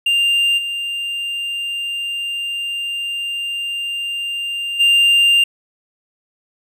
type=tone with level steps; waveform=triangle; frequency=2794 Hz; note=F7; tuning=in tune; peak=-11 / -19 / -8 dBFS; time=0.06-5.44 s; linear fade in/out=5 ms; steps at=0.57 / 4.79 s; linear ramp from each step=20 ms; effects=none